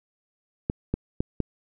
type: clicks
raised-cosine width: 3 ms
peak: -11 dBFS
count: 4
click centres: 0.699 / 0.94 / 1.205 / 1.403 s
effects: none